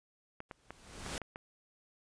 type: clicks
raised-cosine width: 0.5 ms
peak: -28 dBFS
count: 6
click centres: 0.404 / 0.512 / 0.706 / 1.063 / 1.217 / 1.359 s
type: noise with exponential growth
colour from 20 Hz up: pink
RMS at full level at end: -37 dBFS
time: 0.49-1.18 s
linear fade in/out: 1 ms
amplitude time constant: 150 ms
effects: resampled to 22050 Hz